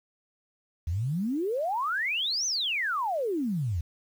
sine exponential two-way sweep, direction up then down, 76.1 to 6280 to 76.1 Hz, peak -26 dBFS, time 0.87-3.81 s, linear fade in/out 5 ms, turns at 2.46 s, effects 9-bit

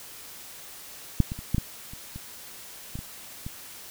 clicks, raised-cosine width 5 ms, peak -6 / -19 / -25 / -11 / -12 / -29 / -25 / -22 / -24 / -22 dBFS, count 10, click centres 1.203 / 1.319 / 1.39 / 1.546 / 1.582 / 1.935 / 2.16 / 2.955 / 2.99 / 3.465 s, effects white hiss -44 dBFS RMS until 3.9 s

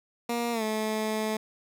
15% pulse tone with pitch glide, 236.5 to 216.9 Hz, A#3 to A3, +25 to -25 cents, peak -21 dBFS, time 0.29-1.37 s, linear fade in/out 5 ms, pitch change -150 cents, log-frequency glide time 0.52-0.63 s, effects none

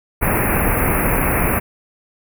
pink band-stop noise, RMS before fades -17 dBFS, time 0.21-1.6 s, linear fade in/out 20 ms, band 2600 to 10000 Hz, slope 96 dB/octave, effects none

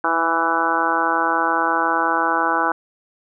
harmonic tone with a mistuned harmonic, 165.6 Hz, E3, 8 cents sharp, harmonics 2 / 3 / 4 / 5 / 6 / 7 / 8 / 9, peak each -27 / -29 / -28 / -23 / -23 / -25 / -24 / -23 dBFS, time 0.04-2.72 s, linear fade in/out 2 ms, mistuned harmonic 2, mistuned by -20 cents, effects none

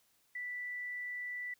sine tone, 1972 Hz, B6, 3 cents flat, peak -38 dBFS, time 0.35-1.54 s, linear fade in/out 5 ms, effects white hiss -72 dBFS RMS until 1.59 s

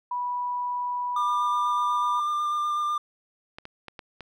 sine tone, 981 Hz, B5, 12 cents flat, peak -26 dBFS, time 0.11-2.2 s, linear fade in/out 5 ms
triangle tone with vibrato, 1197 Hz, D6, 33 cents sharp, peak -22 dBFS, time 1.16-2.98 s, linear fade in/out 5 ms, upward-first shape square, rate 8.1 Hz, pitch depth 10 cents each way
clicks, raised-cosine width 0.3 ms, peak -23 dBFS, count 5, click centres 3.585 / 3.654 / 3.883 / 3.992 / 4.207 s
effects none

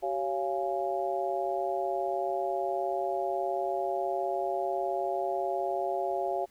harmonic tone with a mistuned harmonic, 138.59 Hz, C#3, in tune, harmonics 3 / 4 / 5 / 6, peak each -34 / -34 / -31 / -37 dBFS, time 0.02-6.46 s, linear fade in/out 20 ms, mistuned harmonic 3, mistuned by -140 cents, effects pink hiss -63 dBFS RMS until 6.5 s

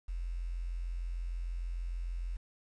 sine tone with quantisation, 43.29 Hz, F1, 14 cents flat, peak -34 dBFS, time 0.08-2.37 s, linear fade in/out 10 ms, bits 10, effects resampled to 22050 Hz

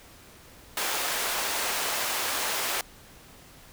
pink high-pass noise, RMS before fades -29 dBFS, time 0.77-2.81 s, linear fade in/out 2 ms, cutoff 630 Hz, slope 12 dB/octave, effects pink hiss -51 dBFS RMS until 3.72 s

